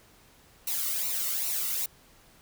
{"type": "noise with flanger", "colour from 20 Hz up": "blue", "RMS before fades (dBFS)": -30, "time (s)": [0.67, 1.86], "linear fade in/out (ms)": 5, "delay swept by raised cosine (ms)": [0.6, 1.24], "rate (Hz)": 2.5, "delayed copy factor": -0.65, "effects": ["pink hiss -58 dBFS RMS until 2.41 s"]}